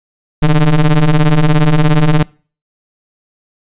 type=ring-modulated tone; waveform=square; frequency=74.5 Hz; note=D2; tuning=25 cents sharp; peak=-4 dBFS; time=0.42-2.23 s; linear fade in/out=5 ms; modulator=83 Hz; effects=noise-tail reverb RT60 0.4 s tail -25 dB re dry + resampled to 8000 Hz